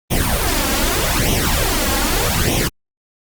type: noise with flanger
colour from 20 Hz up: pink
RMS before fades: -17 dBFS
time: 0.1-2.69 s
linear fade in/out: 20 ms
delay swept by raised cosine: 0.32 to 3.72 ms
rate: 0.82 Hz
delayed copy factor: +0.75
effects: Opus 32 kbps